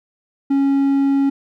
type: tone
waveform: triangle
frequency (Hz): 276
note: C#4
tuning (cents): -7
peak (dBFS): -11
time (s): 0.5-1.3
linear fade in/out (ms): 10
effects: none